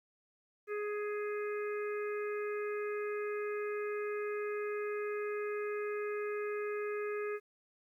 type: harmonic tone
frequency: 416.9 Hz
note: G#4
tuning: 7 cents sharp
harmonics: 1 / 3 / 4 / 5 / 6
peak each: -35 / -45 / -47 / -49 / -51 dBFS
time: 0.67-7.4 s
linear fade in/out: 50 ms
effects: 12-bit